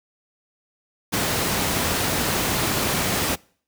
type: noise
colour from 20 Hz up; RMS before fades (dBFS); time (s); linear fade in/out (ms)
pink; -22; 1.12-3.36; 20
effects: noise-tail reverb RT60 0.5 s tail -25 dB re dry + high-pass 80 Hz 12 dB/octave